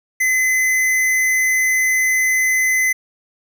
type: tone with hard clipping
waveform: sine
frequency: 2035 Hz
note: C7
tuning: 49 cents flat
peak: -15 dBFS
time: 0.2-2.93 s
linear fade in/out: 10 ms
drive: 18 dB
effects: none